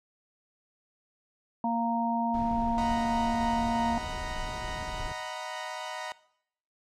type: harmonic tone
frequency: 232.3 Hz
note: A#3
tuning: 6 cents flat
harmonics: 1 / 3 / 4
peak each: -29 / -32 / -30 dBFS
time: 1.64-3.98 s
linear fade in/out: 2 ms
type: noise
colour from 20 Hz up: brown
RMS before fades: -38 dBFS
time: 2.34-5.12 s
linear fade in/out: 2 ms
type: chord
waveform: sawtooth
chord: B major seventh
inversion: first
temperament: equal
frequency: 622.3 / 740 / 932.3 / 987.8 Hz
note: D#5 / F#5 / A#5 / B5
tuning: 0 / 0 / 0 / 0 cents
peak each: -37 dBFS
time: 2.78-6.12 s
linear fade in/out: 0 ms
effects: noise-tail reverb RT60 0.7 s tail -19 dB re dry + low-pass 7000 Hz 12 dB/octave